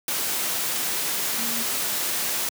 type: tone in noise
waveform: sine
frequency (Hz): 232.1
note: A#3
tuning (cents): -7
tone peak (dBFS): -33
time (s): 1.38-1.63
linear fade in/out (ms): 2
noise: white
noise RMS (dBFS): -26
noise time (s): 0.08-2.49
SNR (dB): -10
effects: high-pass 150 Hz 12 dB/octave